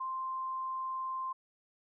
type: tone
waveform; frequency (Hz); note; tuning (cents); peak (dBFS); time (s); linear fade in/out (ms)
sine; 1046.5; C6; 0; -34; 0-1.33; 10
effects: none